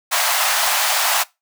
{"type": "high-pass noise", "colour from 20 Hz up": "pink", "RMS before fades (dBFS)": -18, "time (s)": [0.11, 1.24], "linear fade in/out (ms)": 20, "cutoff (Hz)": 660, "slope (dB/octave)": 48, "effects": ["noise-tail reverb RT60 0.2 s tail -20 dB re dry"]}